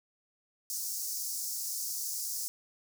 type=high-pass noise; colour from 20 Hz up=pink; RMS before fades=-36 dBFS; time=0.7-2.48 s; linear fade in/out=0 ms; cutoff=5100 Hz; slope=48 dB/octave; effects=none